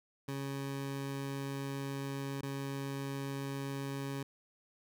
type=tone with dropouts; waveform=20% pulse; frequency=137.9 Hz; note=C#3; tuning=9 cents flat; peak=-32 dBFS; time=0.28-4.23 s; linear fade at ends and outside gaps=5 ms; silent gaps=2.412-2.43 s; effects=none